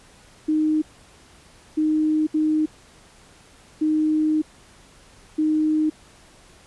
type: tone bursts at uneven times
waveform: sine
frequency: 309.3 Hz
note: D#4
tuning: 10 cents flat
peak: -17 dBFS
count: 5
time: 0.48-0.82 / 1.77-2.27 / 2.34-2.66 / 3.81-4.42 / 5.38-5.9 s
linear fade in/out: 10 ms
effects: pink hiss -51 dBFS RMS until 6.66 s + resampled to 24000 Hz